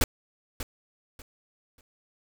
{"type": "noise with echo", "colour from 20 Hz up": "pink", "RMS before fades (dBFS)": -21, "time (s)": [0.01, 0.04], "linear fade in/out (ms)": 2, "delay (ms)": 590, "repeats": 3, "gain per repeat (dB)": -12, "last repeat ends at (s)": 1.81, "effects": []}